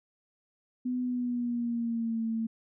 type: tone with pitch glide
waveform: sine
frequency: 250 to 225.3 Hz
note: B3 to A3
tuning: +21 to +41 cents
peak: -28 dBFS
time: 0.85-2.47 s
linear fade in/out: 10 ms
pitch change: -180 cents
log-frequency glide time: 1.02-2.22 s
effects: none